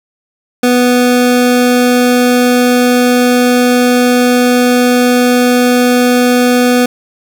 25% pulse tone, 246.9 Hz, B3, in tune, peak -3 dBFS, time 0.63-6.86 s, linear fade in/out 5 ms, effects none

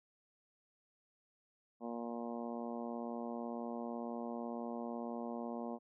harmonic tone, 118 Hz, A#2, 22 cents sharp, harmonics 2 / 3 / 4 / 5 / 6 / 7 / 8 / 9, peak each -42 / -49 / -48 / -48 / -49 / -52 / -54 / -55 dBFS, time 1.8-5.79 s, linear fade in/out 50 ms, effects none

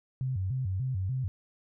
sine tone with vibrato, 110.8 Hz, A2, 13 cents sharp, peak -28 dBFS, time 0.21-1.28 s, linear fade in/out 0 ms, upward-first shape square, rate 3.4 Hz, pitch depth 280 cents each way, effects none

